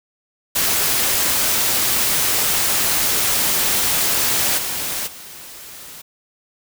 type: noise with level steps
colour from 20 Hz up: white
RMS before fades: -18 / -24 / -37 dBFS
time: 0.55-6.02 s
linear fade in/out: 10 ms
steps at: 4.57 / 5.06 s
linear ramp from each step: 20 ms
effects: none